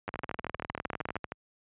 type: two click trains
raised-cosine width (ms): 0.5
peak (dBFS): -19 / -18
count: 17 / 22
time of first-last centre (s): 0.08-1.32 / 0.09-1.156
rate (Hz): 12.9 / 19.7
effects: high-pass 60 Hz 12 dB/octave + resampled to 8000 Hz